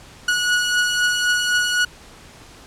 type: beating tone pair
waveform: sawtooth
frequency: 1460 / 1463.9 Hz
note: F#6 / F#6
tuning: -24 / -19 cents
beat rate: 3.9 Hz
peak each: -14 / -21 dBFS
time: 0.28-1.85 s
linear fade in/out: 5 ms
effects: pink hiss -44 dBFS RMS until 2.66 s + low-pass 9000 Hz 12 dB/octave